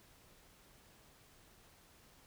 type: silence
effects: pink hiss -64 dBFS RMS until 2.26 s